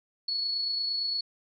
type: tone with amplitude modulation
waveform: sine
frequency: 4391 Hz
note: C#8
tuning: 17 cents flat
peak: -26 dBFS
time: 0.28-1.21 s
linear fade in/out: 5 ms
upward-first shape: sine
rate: 28.7 Hz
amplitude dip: 30%
effects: none